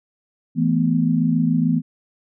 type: chord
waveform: sine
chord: E suspended fourth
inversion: none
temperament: equal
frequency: 164.81 / 220 / 246.9 Hz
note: E3 / A3 / B3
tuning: 0 / 0 / 0 cents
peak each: -19 / -22 / -19 dBFS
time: 0.55-1.82 s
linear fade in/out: 50 ms
effects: none